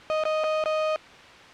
35% pulse tone with dropouts, 622.3 Hz, D#5, in tune, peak -21 dBFS, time 0.1-0.96 s, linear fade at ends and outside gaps 0 ms, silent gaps 0.237-0.253 / 0.437-0.441 / 0.639-0.658 s, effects white hiss -46 dBFS RMS until 1.53 s + low-pass 3000 Hz 12 dB/octave

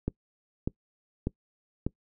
click train, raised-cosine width 3 ms, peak -15 dBFS, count 4, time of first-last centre 0.08-1.866 s, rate 1.68 Hz, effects noise-tail reverb RT60 0.1 s tail -23 dB re dry

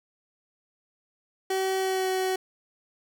30% pulse tone with pitch glide, 380.6 to 375.4 Hz, F#4 to F#4, +49 to +25 cents, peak -22 dBFS, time 1.5-2.36 s, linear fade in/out 5 ms, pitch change -24 cents, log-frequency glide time 1.79-2.09 s, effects none

